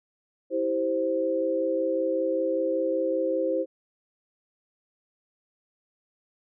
sine chord, C major, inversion first, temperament equal with one note detuned, 326.8 / 392 / 523.3 Hz, E4 / G4 / C5, -15 / 0 / 0 cents, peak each -29 / -31 / -25 dBFS, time 0.5-3.66 s, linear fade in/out 50 ms, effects none

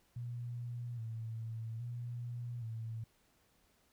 sine tone with vibrato, 116.54 Hz, A#2, in tune, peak -39 dBFS, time 0.16-3.04 s, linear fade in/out 5 ms, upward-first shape square, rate 0.61 Hz, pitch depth 55 cents each way, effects pink hiss -72 dBFS RMS until 3.92 s

